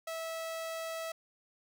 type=tone; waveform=sawtooth; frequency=652 Hz; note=E5; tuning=19 cents flat; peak=-33 dBFS; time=0.07-1.12 s; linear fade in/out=5 ms; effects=none